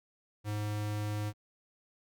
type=tone; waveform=square; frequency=105 Hz; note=G#2; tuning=19 cents sharp; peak=-33 dBFS; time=0.44-1.33 s; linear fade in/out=50 ms; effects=Opus 48 kbps